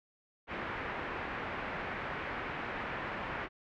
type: low-pass noise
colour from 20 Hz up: white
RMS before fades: -39 dBFS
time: 0.47-3.49 s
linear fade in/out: 50 ms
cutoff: 2100 Hz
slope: 24 dB/octave
effects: none